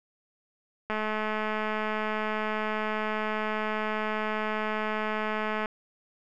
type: click train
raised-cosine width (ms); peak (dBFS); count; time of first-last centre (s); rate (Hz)
0.5; -16; 1024; 0.9-5.658; 215
effects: none